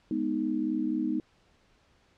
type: chord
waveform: sine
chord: G# minor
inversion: none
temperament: equal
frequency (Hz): 207.7 / 246.9 / 311.1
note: G#3 / B3 / D#4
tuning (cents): 0 / 0 / 0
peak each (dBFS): -34 / -31 / -29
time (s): 0.11-1.2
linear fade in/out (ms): 2
effects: pink hiss -65 dBFS RMS until 2.17 s + low-pass 5000 Hz 12 dB/octave